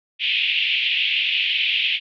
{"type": "band-pass noise", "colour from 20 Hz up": "white", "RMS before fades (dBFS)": -21, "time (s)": [0.19, 2], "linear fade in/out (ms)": 50, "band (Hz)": [2400, 3200], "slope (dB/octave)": 48, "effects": []}